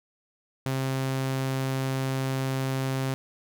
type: tone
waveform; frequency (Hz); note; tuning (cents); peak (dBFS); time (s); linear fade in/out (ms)
sawtooth; 133; C3; +29; -22; 0.66-3.14; 0
effects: none